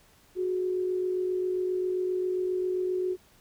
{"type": "tone pair together", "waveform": "sine", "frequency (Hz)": [366.4, 413.9], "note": ["F#4", "G#4"], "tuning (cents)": [-17, -6], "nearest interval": "major second", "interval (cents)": 211, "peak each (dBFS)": [-26, -37], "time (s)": [0.35, 3.17], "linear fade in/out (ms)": 50, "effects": ["pink hiss -60 dBFS RMS until 3.4 s"]}